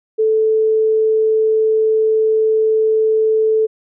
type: tone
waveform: sine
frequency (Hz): 438.2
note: A4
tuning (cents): -7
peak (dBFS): -11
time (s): 0.18-3.67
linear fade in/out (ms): 20
effects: none